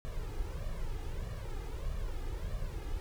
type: noise with flanger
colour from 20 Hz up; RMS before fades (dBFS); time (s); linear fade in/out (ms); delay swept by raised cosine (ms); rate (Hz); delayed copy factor
brown; -37; 0.05-3; 0; 1.7 to 2.44; 1.6; +0.75
effects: none